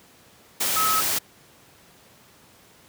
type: tone in noise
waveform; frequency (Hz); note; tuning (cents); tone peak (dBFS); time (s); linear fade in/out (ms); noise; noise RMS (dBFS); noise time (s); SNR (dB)
sine; 1286; E6; -43; -21; 0.76-1.01; 10; white; -24; 0.6-1.19; 0
effects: pink hiss -53 dBFS RMS until 2.88 s + high-pass 100 Hz 12 dB/octave